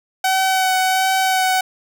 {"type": "tone with vibrato", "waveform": "sawtooth", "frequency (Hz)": 755, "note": "F#5", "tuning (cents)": 35, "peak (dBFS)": -11, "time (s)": [0.24, 1.61], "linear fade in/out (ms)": 5, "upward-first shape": "sine", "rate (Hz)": 1.4, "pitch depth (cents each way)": 15, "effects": []}